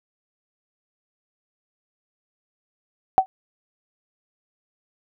sine tone with exponential decay, 759 Hz, F#5, 44 cents sharp, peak -6 dBFS, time 3.18-3.26 s, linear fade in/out 0 ms, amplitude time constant 17 ms, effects none

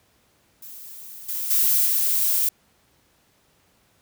violet noise with level steps, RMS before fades -40 / -28 / -19 / -21 dBFS, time 0.62-2.49 s, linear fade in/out 5 ms, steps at 1.28 / 1.5 / 1.85 s, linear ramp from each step 10 ms, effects pink hiss -62 dBFS RMS until 4.01 s + high-pass 60 Hz 12 dB/octave

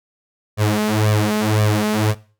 sawtooth tone with flanger, 106.5 Hz, G#2, 44 cents sharp, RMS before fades -17 dBFS, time 0.57-2.15 s, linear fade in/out 50 ms, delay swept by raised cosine 1.7 to 4.8 ms, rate 1.9 Hz, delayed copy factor +1, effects noise-tail reverb RT60 0.4 s tail -20 dB re dry

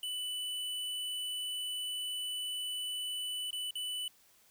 square tone with dropouts, 2983 Hz, F#7, 13 cents sharp, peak -36 dBFS, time 0.03-4.08 s, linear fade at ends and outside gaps 2 ms, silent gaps 3.507-3.529 / 3.708-3.754 s, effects white hiss -65 dBFS RMS until 4.5 s

